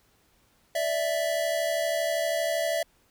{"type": "tone pair together", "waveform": "square", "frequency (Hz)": [586, 658.6], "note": ["D5", "E5"], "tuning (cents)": [-4, -2], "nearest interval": "major second", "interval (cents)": 202, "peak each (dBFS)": [-31, -27], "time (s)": [0.75, 2.83], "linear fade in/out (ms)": 5, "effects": ["pink hiss -65 dBFS RMS until 3.1 s"]}